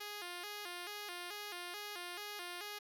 5% pulse tone with vibrato, 382.3 Hz, G4, 43 cents flat, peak -32 dBFS, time 0-2.79 s, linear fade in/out 10 ms, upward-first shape square, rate 2.3 Hz, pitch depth 140 cents each way, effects none

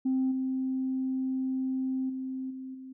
sine tone with level steps, 261.6 Hz, C4, in tune, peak -23 / -27 / -32 / -37 / -41 dBFS, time 0.05-2.93 s, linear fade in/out 10 ms, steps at 0.31 / 2.09 / 2.5 / 2.74 s, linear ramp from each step 10 ms, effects tanh soft clip ceiling -21 dBFS

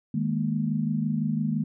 sine chord, D# suspended fourth, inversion none, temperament just, 155.56 / 207.4 / 233.3 Hz, D#3 / G#3 / A#3, 0 / -2 / +2 cents, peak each -28 dBFS, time 0.14-1.64 s, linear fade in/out 5 ms, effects none

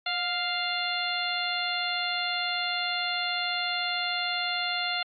harmonic tone with a mistuned harmonic, 698.5 Hz, F5, in tune, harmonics 1 / 2 / 3 / 4 / 5 / 6, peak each -34 / -34 / -34 / -34 / -34 / -34 dBFS, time 0.06-5.03 s, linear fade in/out 5 ms, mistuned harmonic 1, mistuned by +46 cents, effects AAC 64 kbps

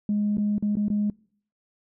sine tone with dropouts, 207.7 Hz, G#3, in tune, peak -20 dBFS, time 0.09-1.1 s, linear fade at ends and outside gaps 2 ms, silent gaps 0.371-0.381 / 0.582-0.625 / 0.755-0.769 / 0.883-0.901 s, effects noise-tail reverb RT60 0.6 s tail -26 dB re dry + tanh soft clip ceiling -17 dBFS

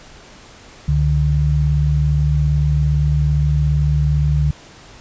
sine tone pair together, 69.3 / 146.84 Hz, C#2 / D3, 0 / 0 cents, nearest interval octave + minor second, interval 1300 cents, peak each -16 / -15 dBFS, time 0.88-4.51 s, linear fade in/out 5 ms, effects pink hiss -42 dBFS RMS until 5 s + resampled to 16000 Hz

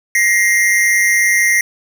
square tone pair together, 1896.6 / 2093 Hz, A#6 / C7, +29 / 0 cents, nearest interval major second, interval 171 cents, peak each -14 dBFS, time 0.15-1.61 s, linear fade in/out 2 ms, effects none

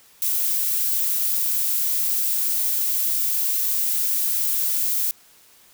violet noise, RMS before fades -22 dBFS, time 0.22-5.11 s, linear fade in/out 0 ms, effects white hiss -53 dBFS RMS until 5.73 s

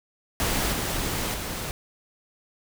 pink noise with level steps, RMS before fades -25 / -28 / -32 dBFS, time 0.4-1.71 s, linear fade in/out 0 ms, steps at 0.72 / 1.34 s, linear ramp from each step 2 ms, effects none

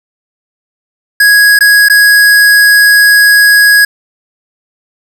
square tone with dropouts, 1661.2 Hz, G#6, in tune, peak -3 dBFS, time 1.2-3.85 s, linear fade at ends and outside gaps 5 ms, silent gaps 1.59-1.607 / 1.886-1.898 s, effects 7-bit

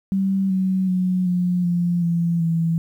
sine tone with pitch steps, 193.2 / 188.24 / 183.41 / 178.71 / 174.12 / 169.65 / 165.3 Hz, G3 / F#3 / F#3 / F3 / F3 / F3 / E3, -25 / +30 / -15 / +40 / -5 / -50 / +5 cents, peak -17 dBFS, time 0.12-2.78 s, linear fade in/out 0 ms, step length 380 ms, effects 9-bit

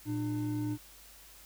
triangle tone pair together, 116.54 / 300.4 Hz, A#2 / D4, 0 / +39 cents, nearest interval octave + major third, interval 1639 cents, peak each -33 / -31 dBFS, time 0.05-0.78 s, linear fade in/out 50 ms, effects added 50 Hz sine -60 dBFS peak until 1.45 s + white hiss -55 dBFS RMS until 1.45 s

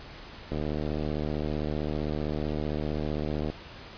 click train, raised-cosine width 2 ms, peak -18 dBFS, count 226, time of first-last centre 0.52-3.5 s, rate 75.5 Hz, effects pink hiss -45 dBFS RMS until 3.97 s + resampled to 11025 Hz

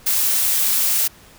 blue noise, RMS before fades -18 dBFS, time 0.06-1.08 s, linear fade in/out 10 ms, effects pink hiss -47 dBFS RMS until 1.38 s

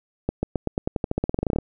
accelerating click train, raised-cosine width 2 ms, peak -9 dBFS, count 20, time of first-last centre 0.29-1.586 s, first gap 140 ms, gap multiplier 0.91, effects none

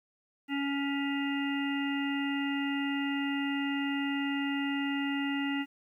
harmonic tone, 280.1 Hz, C#4, 18 cents sharp, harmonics 1 / 3 / 5 / 7 / 9 / 10, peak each -30 / -41 / -43 / -38 / -47 / -40 dBFS, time 0.48-5.66 s, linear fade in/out 50 ms, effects 11-bit

